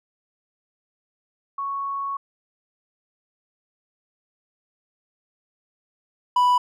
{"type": "tone pair in turn", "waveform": ["sine", "triangle"], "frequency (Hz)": [1108.7, 987.7], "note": ["C#6", "B5"], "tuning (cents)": [0, 0], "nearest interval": "major second", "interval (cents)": 200, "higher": "first", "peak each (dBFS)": [-25, -13], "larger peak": "second", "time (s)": [[1.58, 2.17], [6.36, 6.58]], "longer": "first", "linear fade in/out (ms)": 5, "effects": []}